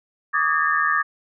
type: tone cluster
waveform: sine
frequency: 1153 / 1232 / 1649 / 1804 Hz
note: D6 / D#6 / G#6 / A6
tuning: -32 / -17 / -13 / +43 cents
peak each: -23 dBFS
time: 0.33-1.03 s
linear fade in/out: 20 ms
effects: none